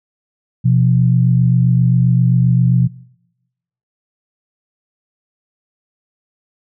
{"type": "tone pair together", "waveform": "sine", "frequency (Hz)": [125.23, 172.8], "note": ["B2", "F3"], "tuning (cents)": [24, -18], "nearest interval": "tritone", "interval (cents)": 558, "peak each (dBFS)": [-10, -15], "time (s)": [0.64, 2.88], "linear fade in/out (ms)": 20, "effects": ["noise-tail reverb RT60 1.0 s tail -24 dB re dry"]}